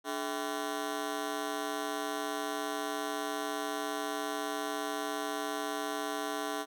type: ring-modulated tone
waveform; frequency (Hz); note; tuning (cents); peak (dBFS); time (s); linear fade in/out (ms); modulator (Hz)
15% pulse; 360; F#4; -47; -24; 0.04-6.66; 50; 67.2
effects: none